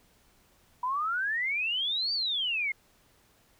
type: exponential two-way sweep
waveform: sine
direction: up then down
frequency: 973 to 4681 to 2101 Hz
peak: -27 dBFS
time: 0.83-2.72 s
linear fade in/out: 5 ms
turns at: 2.13 s
effects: pink hiss -64 dBFS RMS until 3.59 s